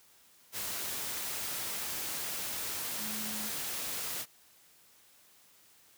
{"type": "tone in noise", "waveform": "sine", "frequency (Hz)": 214.6, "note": "A3", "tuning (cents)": -43, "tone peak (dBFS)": -43, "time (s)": [2.97, 3.52], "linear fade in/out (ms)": 50, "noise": "white", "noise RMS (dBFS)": -37, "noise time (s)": [0.52, 4.26], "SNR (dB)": -9, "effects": ["white hiss -62 dBFS RMS until 5.97 s", "high-pass 60 Hz 12 dB/octave"]}